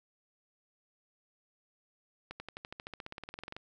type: accelerating click train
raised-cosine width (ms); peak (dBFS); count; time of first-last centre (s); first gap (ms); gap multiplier
0.3; -26; 21; 2.31-3.565; 90; 0.96
effects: none